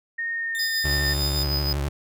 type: tone with pitch glide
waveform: sine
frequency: 1846 to 1809.1 Hz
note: A#6 to A6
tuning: -17 to +48 cents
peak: -25 dBFS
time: 0.18-1.14 s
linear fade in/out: 10 ms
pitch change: -35 cents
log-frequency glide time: 0.32-0.79 s
type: tone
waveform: 15% pulse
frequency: 3618 Hz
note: A7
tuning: 48 cents sharp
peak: -26 dBFS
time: 0.55-1.43 s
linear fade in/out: 0 ms
type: tone with tremolo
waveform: square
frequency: 4998 Hz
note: D#8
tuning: 7 cents sharp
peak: -24 dBFS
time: 0.59-1.73 s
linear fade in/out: 5 ms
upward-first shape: sine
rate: 6.5 Hz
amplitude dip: 55%
type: tone with vibrato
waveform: 30% pulse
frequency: 71.1 Hz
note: C#2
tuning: 45 cents sharp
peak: -21 dBFS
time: 0.84-1.89 s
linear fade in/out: 10 ms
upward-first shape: sine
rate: 12 Hz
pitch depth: 82 cents each way
effects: none